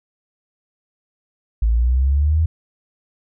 sine exponential sweep, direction up, 53.8 to 82.41 Hz, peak -13 dBFS, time 1.62-2.46 s, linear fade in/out 5 ms, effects none

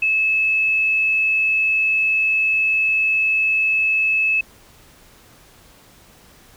sine tone, 2600 Hz, E7, 24 cents flat, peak -15 dBFS, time 0.02-4.41 s, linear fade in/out 5 ms, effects pink hiss -49 dBFS RMS until 6.56 s

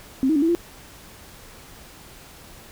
sine tone with pitch steps, 264.3 / 316 / 283.1 / 327.9 / 343.2 Hz, C4 / D#4 / C#4 / E4 / F4, +18 / +27 / +37 / -9 / -30 cents, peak -16 dBFS, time 0.23-0.55 s, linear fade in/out 0 ms, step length 64 ms, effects pink hiss -45 dBFS RMS until 2.71 s

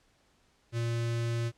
square tone with notch filter, 116.9 Hz, A#2, 5 cents sharp, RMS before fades -31 dBFS, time 0.72-1.52 s, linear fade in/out 50 ms, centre 870 Hz, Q 1.7, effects pink hiss -68 dBFS RMS until 1.57 s + low-pass 8000 Hz 12 dB/octave

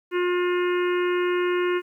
harmonic tone with a mistuned harmonic, 356.6 Hz, F4, 36 cents sharp, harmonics 1 / 3 / 4 / 5 / 6 / 7 / 8, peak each -21 / -31 / -33 / -35 / -37 / -38 / -39 dBFS, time 0.11-1.82 s, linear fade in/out 50 ms, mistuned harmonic 6, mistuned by -18 cents, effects 10-bit

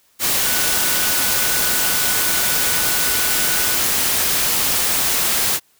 sine tone in noise, 1480 Hz, F#6, in tune, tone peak -28 dBFS, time 0.41-3.78 s, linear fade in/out 50 ms, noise white, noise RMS -18 dBFS, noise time 0.19-5.6 s, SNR -13 dB, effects white hiss -58 dBFS RMS until 5.79 s

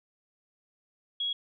sine tone, 3321 Hz, G#7, 1 cent flat, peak -28 dBFS, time 1.2-1.33 s, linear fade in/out 5 ms, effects none

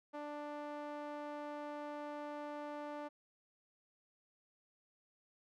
sawtooth tone with band-pass filter, 294.6 Hz, D4, 6 cents sharp, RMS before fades -45 dBFS, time 0.13-3.09 s, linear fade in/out 20 ms, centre 760 Hz, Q 1.3, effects none

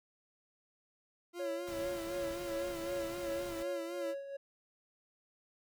40% pulse tone with vibrato, 341.1 Hz, F4, 41 cents flat, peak -40 dBFS, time 1.33-4.15 s, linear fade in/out 50 ms, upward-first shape sine, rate 3.9 Hz, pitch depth 55 cents each way
triangle tone with tremolo, 554.4 Hz, C#5, in tune, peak -33 dBFS, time 1.39-4.37 s, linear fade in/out 10 ms, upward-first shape sine, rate 2.7 Hz, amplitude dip 65%
pink noise, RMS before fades -49 dBFS, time 1.67-3.63 s, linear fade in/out 5 ms
effects none

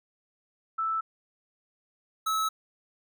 sine / square tone pair in turn, 1318.5 / 1297.3 Hz, E6 / E6, 0 / -28 cents, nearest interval unison, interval 28 cents, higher first, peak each -26 dBFS, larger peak neither, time 0.78-1.01 / 2.26-2.49 s, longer neither, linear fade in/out 10 ms, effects none

